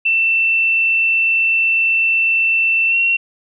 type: tone with pitch glide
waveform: sine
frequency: 2678 to 2730 Hz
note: E7 to F7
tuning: +27 to -40 cents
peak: -12 dBFS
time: 0.05-3.17 s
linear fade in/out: 10 ms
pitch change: +33 cents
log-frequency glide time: 2.88-2.95 s
effects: none